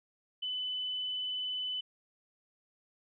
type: tone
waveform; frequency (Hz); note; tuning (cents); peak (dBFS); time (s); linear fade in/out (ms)
sine; 3007; F#7; +27; -33; 0.42-1.81; 10
effects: none